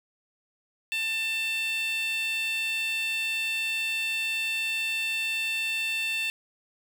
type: tone with high-pass filter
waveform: 15% pulse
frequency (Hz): 891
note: A5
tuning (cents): +22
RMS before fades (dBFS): -29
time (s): 0.92-6.3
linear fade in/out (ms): 0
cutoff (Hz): 2700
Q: 3.7
effects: none